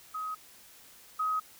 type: tone pair in turn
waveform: sine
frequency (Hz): 1264 / 1264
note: D#6 / D#6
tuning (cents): +27 / +27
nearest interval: unison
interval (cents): 0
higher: neither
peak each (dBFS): -33 / -27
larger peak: second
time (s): 0.14-0.35 / 1.19-1.4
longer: neither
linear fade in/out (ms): 10
effects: white hiss -55 dBFS RMS until 1.59 s